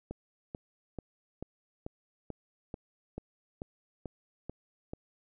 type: click train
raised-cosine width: 2 ms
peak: -25 dBFS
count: 12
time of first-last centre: 0.11-4.935 s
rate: 2.28 Hz
effects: none